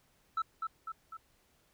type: tone with echo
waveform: sine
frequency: 1318.5 Hz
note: E6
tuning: in tune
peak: -27 dBFS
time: 0.37-0.42 s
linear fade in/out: 5 ms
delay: 250 ms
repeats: 3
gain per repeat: -5 dB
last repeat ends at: 1.17 s
effects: tanh soft clip ceiling -28 dBFS + pink hiss -70 dBFS RMS until 1.73 s